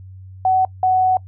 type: tone pair in turn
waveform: sine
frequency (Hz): 751 / 745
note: F#5 / F#5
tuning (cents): +26 / +12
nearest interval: unison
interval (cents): 14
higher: first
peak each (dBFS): -12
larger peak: neither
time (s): 0.45-0.65 / 0.83-1.17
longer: second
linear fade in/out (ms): 2
effects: noise-tail reverb RT60 0.1 s tail -23 dB re dry + added 94 Hz sine -35 dBFS peak until 1.27 s